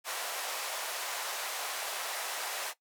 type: band-pass noise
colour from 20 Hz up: pink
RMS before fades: -37 dBFS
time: 0.04-2.74 s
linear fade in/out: 50 ms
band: 590 to 15000 Hz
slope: 24 dB/octave
effects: noise-tail reverb RT60 0.1 s tail -17 dB re dry